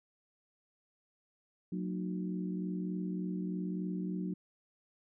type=harmonic tone with a mistuned harmonic; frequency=61 Hz; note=B1; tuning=21 cents flat; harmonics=3 / 4 / 5 / 6; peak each=-35 / -45 / -41 / -47 dBFS; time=1.72-4.34 s; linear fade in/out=5 ms; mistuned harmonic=4; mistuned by=-130 cents; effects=none